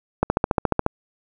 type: click train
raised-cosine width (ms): 1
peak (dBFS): -3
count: 10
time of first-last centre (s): 0.23-0.864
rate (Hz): 14.2
effects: none